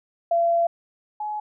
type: tone pair in turn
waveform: sine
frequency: 680 / 845.5 Hz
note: F5 / G#5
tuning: -46 / +31 cents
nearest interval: major third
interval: 377 cents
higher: second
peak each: -17 / -26 dBFS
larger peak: first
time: 0.31-0.67 / 1.2-1.4 s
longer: first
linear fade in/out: 5 ms
effects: none